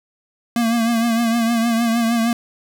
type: tone with vibrato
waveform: square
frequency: 231.1 Hz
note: A#3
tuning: 15 cents flat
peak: -16 dBFS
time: 0.56-2.33 s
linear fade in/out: 2 ms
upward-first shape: triangle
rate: 6.5 Hz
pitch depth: 59 cents each way
effects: 8-bit